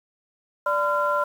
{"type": "tone cluster", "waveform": "sine", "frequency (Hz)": [586, 1017, 1378], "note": ["D5", "C6", "F6"], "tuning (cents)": [-4, -50, -24], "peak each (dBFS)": -24, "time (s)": [0.66, 1.24], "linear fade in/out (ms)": 5, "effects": ["tanh soft clip ceiling -10 dBFS", "8-bit"]}